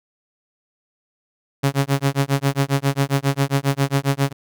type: tone with tremolo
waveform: sawtooth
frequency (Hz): 138.59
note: C#3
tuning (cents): 0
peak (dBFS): -10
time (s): 1.63-4.33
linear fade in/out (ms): 10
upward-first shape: sine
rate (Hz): 7.4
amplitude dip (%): 100
effects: none